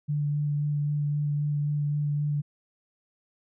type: tone with vibrato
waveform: sine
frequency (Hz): 146.83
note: D3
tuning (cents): 0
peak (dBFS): -24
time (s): 0.08-2.42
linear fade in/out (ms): 20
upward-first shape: sine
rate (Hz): 3.8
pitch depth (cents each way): 12
effects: none